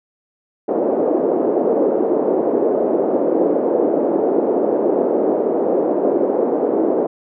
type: band-pass noise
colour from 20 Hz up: white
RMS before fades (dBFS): -17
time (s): 0.68-7.07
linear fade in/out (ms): 10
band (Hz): 290 to 530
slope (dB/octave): 24
effects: none